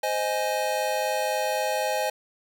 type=chord; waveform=square; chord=Ab major; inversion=first; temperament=just; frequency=519.1 / 623 / 830.6 Hz; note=C5 / Eb5 / Ab5; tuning=-14 / +2 / 0 cents; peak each=-30 / -29 / -29 dBFS; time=0.03-2.1 s; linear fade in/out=5 ms; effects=none